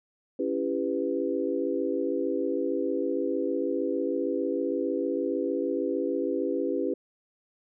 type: chord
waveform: sine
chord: C# half-diminished seventh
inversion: none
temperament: just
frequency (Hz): 277.2 / 332.6 / 399.1 / 498.9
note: C#4 / E4 / G4 / B4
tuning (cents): 0 / +16 / +31 / +17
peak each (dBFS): -31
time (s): 0.39-6.94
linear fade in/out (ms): 5
effects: none